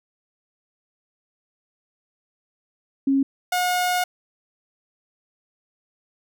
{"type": "tone pair in turn", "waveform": ["sine", "sawtooth"], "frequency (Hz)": [272.7, 721.5], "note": ["C#4", "F#5"], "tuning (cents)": [-28, -44], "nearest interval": "octave + perfect fourth", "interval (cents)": 1684, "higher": "second", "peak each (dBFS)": -16, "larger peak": "neither", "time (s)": [[3.07, 3.23], [3.52, 4.04]], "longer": "second", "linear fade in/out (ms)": 5, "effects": []}